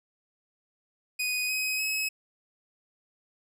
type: tone with pitch steps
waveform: sawtooth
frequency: 2489 / 2527 / 2565 Hz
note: D#7 / D#7 / E7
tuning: 0 / +26 / -48 cents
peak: -24 dBFS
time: 1.19-2.09 s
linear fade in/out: 10 ms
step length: 300 ms
effects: none